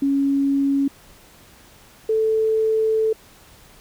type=tone pair in turn; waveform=sine; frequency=277.2 / 440 Hz; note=C#4 / A4; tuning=0 / 0 cents; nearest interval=minor sixth; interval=800 cents; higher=second; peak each=-16 / -16 dBFS; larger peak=neither; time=0.02-0.88 / 2.09-3.13 s; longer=second; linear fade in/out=5 ms; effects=pink hiss -49 dBFS RMS until 3.8 s